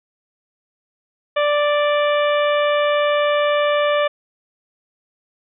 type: harmonic tone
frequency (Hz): 587.3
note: D5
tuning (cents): 0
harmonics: 1 / 2 / 3 / 4 / 5 / 6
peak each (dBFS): -16 / -22 / -26 / -28 / -30 / -32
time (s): 1.36-4.08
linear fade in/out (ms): 10
effects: none